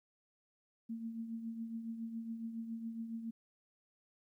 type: tone with tremolo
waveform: sine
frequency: 227.6 Hz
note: A#3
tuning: 41 cents flat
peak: -37 dBFS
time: 0.89-3.31 s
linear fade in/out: 10 ms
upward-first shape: triangle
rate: 7.2 Hz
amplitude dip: 60%
effects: 13-bit